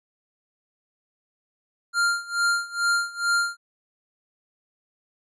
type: tone with tremolo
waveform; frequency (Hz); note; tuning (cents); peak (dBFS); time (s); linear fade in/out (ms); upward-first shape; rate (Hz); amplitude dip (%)
square; 1396; F6; -1; -19; 1.93-3.57; 50; sine; 2.3; 90
effects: resampled to 22050 Hz